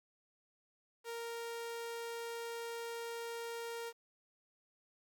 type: tone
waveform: sawtooth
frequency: 465.2 Hz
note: A#4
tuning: 4 cents flat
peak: -37 dBFS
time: 1.04-3.93 s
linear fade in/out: 50 ms
effects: 11-bit